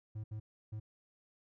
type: tone bursts at uneven times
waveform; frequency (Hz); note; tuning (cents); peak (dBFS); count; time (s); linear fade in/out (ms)
triangle; 107.8; A2; -35; -37; 3; 0.15-0.24 / 0.31-0.4 / 0.72-0.8; 10
effects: none